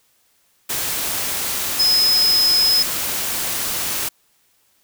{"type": "tone in noise", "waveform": "sine", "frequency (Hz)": 5100, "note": "D#8", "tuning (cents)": 42, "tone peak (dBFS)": -13, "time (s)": [1.79, 2.83], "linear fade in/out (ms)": 10, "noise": "white", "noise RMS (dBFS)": -23, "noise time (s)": [0.69, 4.09], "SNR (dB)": 7, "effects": ["white hiss -61 dBFS RMS until 4.83 s"]}